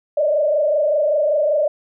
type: tone with frequency modulation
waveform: sine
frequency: 598 Hz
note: D5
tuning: 31 cents sharp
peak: -14 dBFS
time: 0.17-1.68 s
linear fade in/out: 5 ms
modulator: 25.2 Hz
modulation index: 1.3
effects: none